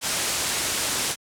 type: low-pass noise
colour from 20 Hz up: white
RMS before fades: -26 dBFS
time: 0.01-1.16 s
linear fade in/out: 50 ms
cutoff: 10000 Hz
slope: 24 dB/octave
effects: high-pass 60 Hz 12 dB/octave